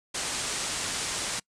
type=low-pass noise; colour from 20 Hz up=white; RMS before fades=-32 dBFS; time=0.14-1.4 s; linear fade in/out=10 ms; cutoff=9300 Hz; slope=48 dB/octave; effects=noise-tail reverb RT60 0.1 s tail -25 dB re dry